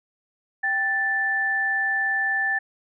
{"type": "tone pair together", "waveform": "sine", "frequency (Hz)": [784.4, 1761], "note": ["G5", "A6"], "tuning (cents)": [1, 1], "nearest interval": "octave + major second", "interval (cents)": 1400, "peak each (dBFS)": [-30, -21], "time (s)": [0.63, 2.59], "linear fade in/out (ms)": 10, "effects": []}